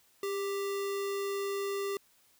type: tone with sample-and-hold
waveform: sine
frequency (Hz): 398.4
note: G4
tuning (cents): +28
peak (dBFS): -31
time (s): 0.23-1.97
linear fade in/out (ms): 2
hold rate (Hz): 1575
effects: white hiss -66 dBFS RMS until 2.39 s